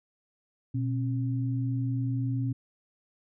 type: tone pair together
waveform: sine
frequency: 121.8 / 269.7 Hz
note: B2 / C#4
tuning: -24 / -47 cents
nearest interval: octave + major second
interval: 1377 cents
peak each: -27 / -33 dBFS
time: 0.74-2.53 s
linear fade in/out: 10 ms
effects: none